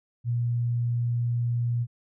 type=tone; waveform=sine; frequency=119.4 Hz; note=A#2; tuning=42 cents sharp; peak=-23 dBFS; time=0.24-1.87 s; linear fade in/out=50 ms; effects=none